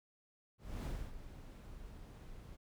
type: noise with ADSR envelope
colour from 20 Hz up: brown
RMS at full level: -39 dBFS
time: 0.58-2.57 s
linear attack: 260 ms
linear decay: 280 ms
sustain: -12 dB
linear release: 22 ms
effects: none